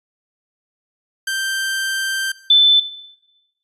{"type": "tone pair in turn", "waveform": ["sawtooth", "sine"], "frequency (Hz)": [1568, 3520], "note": ["G6", "A7"], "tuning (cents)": [0, 0], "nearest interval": "octave + major second", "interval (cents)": 1400, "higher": "second", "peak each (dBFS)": [-16, -7], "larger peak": "second", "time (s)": [[1.27, 2.32], [2.5, 2.8]], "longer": "first", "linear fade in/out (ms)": 5, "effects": ["noise-tail reverb RT60 1.0 s tail -18 dB re dry", "resampled to 32000 Hz"]}